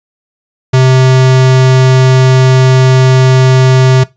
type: tone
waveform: square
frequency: 130 Hz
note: C3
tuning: 11 cents flat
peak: -4 dBFS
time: 0.73-4.04 s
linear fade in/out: 10 ms
effects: noise-tail reverb RT60 0.2 s tail -19 dB re dry + resampled to 16000 Hz